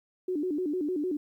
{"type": "tone with vibrato", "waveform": "sine", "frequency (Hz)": 329.6, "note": "E4", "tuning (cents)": 0, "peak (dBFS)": -27, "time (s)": [0.28, 1.17], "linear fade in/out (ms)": 5, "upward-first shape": "square", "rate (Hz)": 6.6, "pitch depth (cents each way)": 190, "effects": ["11-bit"]}